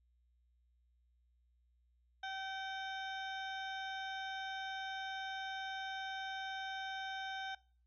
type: harmonic tone with a mistuned harmonic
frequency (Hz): 770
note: G5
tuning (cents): -31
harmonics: 1 / 2 / 3 / 4 / 5 / 7 / 8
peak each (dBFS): -43 / -44 / -54 / -52 / -50 / -63 / -65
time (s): 2.23-7.55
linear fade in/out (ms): 5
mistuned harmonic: 5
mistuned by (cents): -80
effects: noise-tail reverb RT60 0.4 s tail -21 dB re dry + added 60 Hz sine -70 dBFS peak until 7.86 s